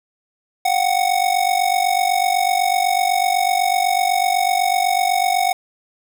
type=ring-modulated tone; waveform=square; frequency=740 Hz; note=F#5; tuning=in tune; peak=-13 dBFS; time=0.65-5.53 s; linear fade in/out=2 ms; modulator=24 Hz; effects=7-bit